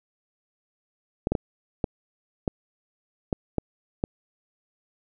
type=clicks; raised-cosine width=2 ms; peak=-10 dBFS; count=8; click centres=1.271 / 1.32 / 1.352 / 1.842 / 2.478 / 3.328 / 3.583 / 4.039 s; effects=none